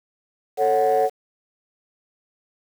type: chord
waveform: sine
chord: F# minor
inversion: first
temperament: just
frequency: 444 / 555 / 740 Hz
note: A4 / C#5 / F#5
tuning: +16 / +2 / 0 cents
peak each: -19 / -20 / -18 dBFS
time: 0.57-1.1 s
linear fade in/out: 50 ms
effects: tanh soft clip ceiling -11 dBFS + 7-bit